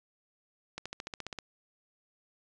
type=accelerating click train; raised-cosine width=0.2 ms; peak=-21 dBFS; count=10; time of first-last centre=0.78-1.387 s; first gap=76 ms; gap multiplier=0.97; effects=resampled to 22050 Hz